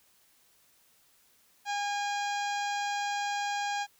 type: harmonic tone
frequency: 815 Hz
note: G#5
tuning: 33 cents flat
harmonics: 1 / 2 / 3 / 4 / 5 / 6 / 7 / 8 / 9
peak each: -31 / -37 / -41 / -43 / -45 / -47 / -48 / -49 / -50 dBFS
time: 1.65-3.87 s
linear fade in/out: 50 ms
effects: white hiss -65 dBFS RMS until 3.99 s